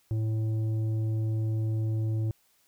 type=tone with tanh clipping; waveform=triangle; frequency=110 Hz; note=A2; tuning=in tune; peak=-27 dBFS; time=0.11-2.31 s; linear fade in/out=0 ms; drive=12 dB; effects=white hiss -67 dBFS RMS until 2.67 s